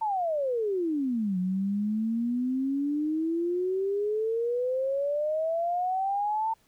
sine exponential two-way sweep, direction down then up, 905 to 180.5 to 905 Hz, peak -25 dBFS, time 0.01-6.54 s, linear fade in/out 10 ms, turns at 1.38 s, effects pink hiss -66 dBFS RMS until 6.67 s

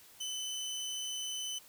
25% pulse tone, 3022 Hz, F#7, 36 cents sharp, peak -33 dBFS, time 0.2-1.59 s, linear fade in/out 10 ms, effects white hiss -58 dBFS RMS until 1.68 s

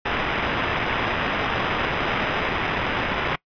blue noise with sample-and-hold, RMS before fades -24 dBFS, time 0.05-3.36 s, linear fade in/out 10 ms, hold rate 4410 Hz, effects noise-tail reverb RT60 0.1 s tail -23 dB re dry + resampled to 11025 Hz

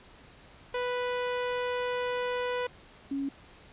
sawtooth / sine tone pair in turn, 493.9 / 276.6 Hz, B4 / C#4, 0 / -4 cents, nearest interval minor seventh, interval 1004 cents, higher first, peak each -25 / -29 dBFS, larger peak first, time 0.74-2.67 / 3.11-3.29 s, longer first, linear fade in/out 5 ms, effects pink hiss -54 dBFS RMS until 3.72 s + resampled to 8000 Hz

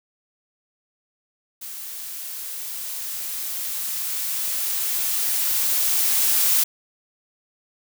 blue noise with level ramp, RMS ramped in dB -35 to -18 dBFS, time 1.61-6.64 s, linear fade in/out 10 ms, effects none

